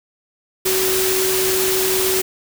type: tone in noise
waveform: sine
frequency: 376.8 Hz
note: F#4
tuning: 32 cents sharp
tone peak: -19 dBFS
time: 0.65-2.22 s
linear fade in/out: 10 ms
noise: white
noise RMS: -20 dBFS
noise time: 0.65-2.22 s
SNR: -2 dB
effects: none